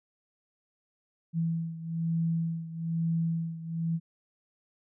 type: beating tone pair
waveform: sine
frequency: 164.81 / 165.91 Hz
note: E3 / E3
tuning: 0 / +11 cents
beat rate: 1.1 Hz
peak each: -29 / -33 dBFS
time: 1.33-4 s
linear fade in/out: 50 ms
effects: none